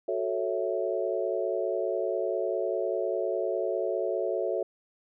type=chord; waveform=sine; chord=F# minor seventh; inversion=none; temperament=equal; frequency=370 / 440 / 554.4 / 659.3 Hz; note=F#4 / A4 / C#5 / E5; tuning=0 / 0 / 0 / 0 cents; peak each=-32 dBFS; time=0.08-4.63 s; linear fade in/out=5 ms; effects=none